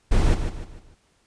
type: noise with echo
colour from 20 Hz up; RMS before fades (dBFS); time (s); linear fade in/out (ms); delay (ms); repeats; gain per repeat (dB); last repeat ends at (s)
brown; -17; 0.11-0.35; 10; 150; 4; -8; 0.95
effects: pink hiss -64 dBFS RMS until 1.26 s + resampled to 22050 Hz